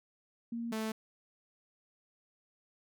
sine / sawtooth tone pair in turn, 233.1 / 219.6 Hz, A#3 / A3, 0 / -3 cents, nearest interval minor second, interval 103 cents, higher first, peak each -35 / -30 dBFS, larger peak second, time 0.52-0.72 / 0.72-0.92 s, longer neither, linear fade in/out 5 ms, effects none

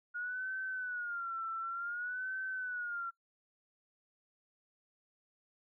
sine tone with vibrato, 1433 Hz, F6, 44 cents sharp, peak -36 dBFS, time 0.14-3.11 s, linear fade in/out 20 ms, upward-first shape sine, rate 0.55 Hz, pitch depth 120 cents each way, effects noise-tail reverb RT60 0.1 s tail -22 dB re dry

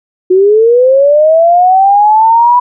sine linear sweep, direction up, 361.4 to 987.8 Hz, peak -3 dBFS, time 0.3-2.6 s, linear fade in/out 10 ms, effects none

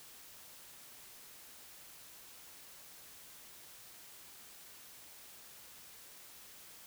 silence, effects white hiss -55 dBFS RMS until 6.86 s

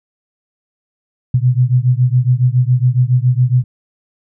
sine beating tone pair, 122.4 / 129.6 Hz, B2 / C3, -15 / -16 cents, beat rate 7.2 Hz, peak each -12 / -13 dBFS, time 1.34-3.64 s, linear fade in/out 5 ms, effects none

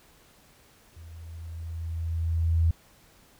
sine tone with level ramp, 82.41 Hz, E2, in tune, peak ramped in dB -43 to -18 dBFS, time 0.96-2.71 s, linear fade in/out 5 ms, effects pink hiss -58 dBFS RMS until 3.39 s

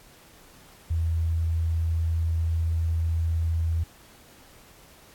sine tone, 82.2 Hz, E2, 4 cents flat, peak -22 dBFS, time 0.9-3.84 s, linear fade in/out 10 ms, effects pink hiss -53 dBFS RMS until 5.14 s + AAC 64 kbps

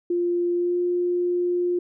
sine tone with pitch glide, 349.2 to 353.7 Hz, F4 to F4, 0 to +22 cents, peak -20 dBFS, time 0.1-1.79 s, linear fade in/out 5 ms, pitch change +22 cents, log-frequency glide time 0.54-0.78 s, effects none

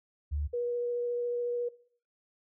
sine tone, 73.42 Hz, D2, in tune, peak -29 dBFS, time 0.31-0.48 s, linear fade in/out 20 ms
sine tone with vibrato, 482.1 Hz, B4, 42 cents flat, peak -29 dBFS, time 0.53-1.69 s, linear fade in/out 10 ms, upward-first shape triangle, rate 14 Hz, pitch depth 11 cents each way
effects noise-tail reverb RT60 0.5 s tail -19 dB re dry

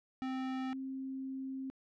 square / sine tone pair in turn, 260.9 / 265.6 Hz, C4 / C4, -5 / +26 cents, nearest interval unison, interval 31 cents, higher second, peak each -36 / -38 dBFS, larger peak first, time 0.22-0.73 / 0.73-1.7 s, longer second, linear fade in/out 0 ms, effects low-pass 3000 Hz 12 dB/octave

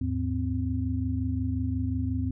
sine tone cluster, 79.2 / 104.8 / 258.6 Hz, D#2 / G#2 / C4, +31 / +16 / -20 cents, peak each -30 dBFS, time 0.01-2.31 s, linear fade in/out 5 ms, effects none

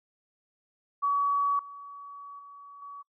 sine tone with level steps, 1134 Hz, C#6, 39 cents sharp, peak -23 / -41 / -45 / -40 dBFS, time 1.02-3.03 s, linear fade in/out 20 ms, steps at 1.59 / 2.39 / 2.82 s, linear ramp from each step 2 ms, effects noise-tail reverb RT60 0.1 s tail -24 dB re dry

